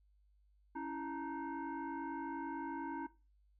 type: tone with frequency modulation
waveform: sine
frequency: 329.6 Hz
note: E4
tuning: in tune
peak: -39 dBFS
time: 0.75-3.07 s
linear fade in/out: 10 ms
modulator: 608 Hz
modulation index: 1.5
effects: noise-tail reverb RT60 0.3 s tail -17 dB re dry + added 50 Hz sine -67 dBFS peak until 3.59 s